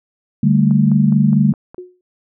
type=chord; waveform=sine; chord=D suspended fourth; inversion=none; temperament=just; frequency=146.83 / 195.78 / 220.2 Hz; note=D3 / G3 / A3; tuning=0 / -2 / +2 cents; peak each=-14 dBFS; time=0.43-1.53 s; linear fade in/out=5 ms
type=click train; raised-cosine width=1 ms; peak=-22 dBFS; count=6; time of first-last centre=0.71-1.745 s; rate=4.83 Hz
type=tone with exponential decay; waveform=sine; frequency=362.4 Hz; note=F#4; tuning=36 cents flat; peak=-24 dBFS; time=1.78-2.01 s; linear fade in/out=2 ms; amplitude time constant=49 ms
effects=none